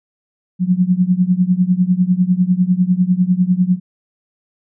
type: tone with tremolo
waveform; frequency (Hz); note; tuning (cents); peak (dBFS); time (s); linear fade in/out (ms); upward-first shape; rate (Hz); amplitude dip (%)
sine; 181.8; F#3; -30; -7; 0.59-3.8; 50; triangle; 10; 95
effects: none